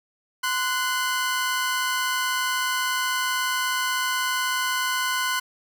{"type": "tone pair together", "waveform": "sawtooth", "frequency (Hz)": [1032.1, 1480], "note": ["C6", "F#6"], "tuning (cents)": [-24, 0], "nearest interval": "tritone", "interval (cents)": 624, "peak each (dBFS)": -22, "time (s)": [0.43, 5.4], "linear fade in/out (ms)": 10, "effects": []}